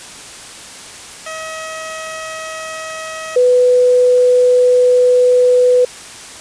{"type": "tone pair in turn", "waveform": ["15% pulse", "sine"], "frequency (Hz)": [638, 497.3], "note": ["D#5", "B4"], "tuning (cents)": [43, 12], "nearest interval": "major third", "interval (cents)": 431, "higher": "first", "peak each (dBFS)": [-18, -7], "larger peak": "second", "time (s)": [[1.26, 3.36], [3.36, 5.85]], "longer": "second", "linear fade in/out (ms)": 5, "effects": ["white hiss -33 dBFS RMS until 6.4 s", "resampled to 22050 Hz"]}